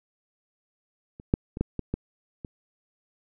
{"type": "clicks", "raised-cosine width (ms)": 3, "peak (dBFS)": [-29, -7, -21, -11, -16, -14, -23], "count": 7, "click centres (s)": [1.199, 1.339, 1.571, 1.61, 1.793, 1.94, 2.448], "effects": []}